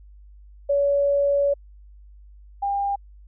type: tone pair in turn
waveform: sine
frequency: 566 / 800.4 Hz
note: C#5 / G5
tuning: +36 / +36 cents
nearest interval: tritone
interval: 600 cents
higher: second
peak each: -17 / -21 dBFS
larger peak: first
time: 0.69-1.54 / 2.62-2.96 s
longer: first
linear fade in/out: 10 ms
effects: added 50 Hz sine -44 dBFS peak until 3.27 s